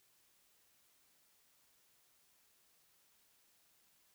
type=silence; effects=white hiss -72 dBFS RMS until 4.14 s